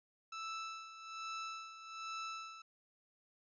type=tone with tremolo; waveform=sawtooth; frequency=1318.5 Hz; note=E6; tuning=in tune; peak=-37 dBFS; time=0.32-2.62 s; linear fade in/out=5 ms; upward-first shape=sine; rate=1.2 Hz; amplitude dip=70%; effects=resampled to 16000 Hz